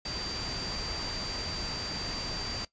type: tone in noise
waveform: sine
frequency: 4699 Hz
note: D8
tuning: in tune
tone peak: -36 dBFS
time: 0.05-2.65 s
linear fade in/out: 5 ms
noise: pink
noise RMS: -37 dBFS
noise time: 0.05-2.65 s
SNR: -2 dB
effects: noise-tail reverb RT60 0.1 s tail -17 dB re dry + resampled to 16000 Hz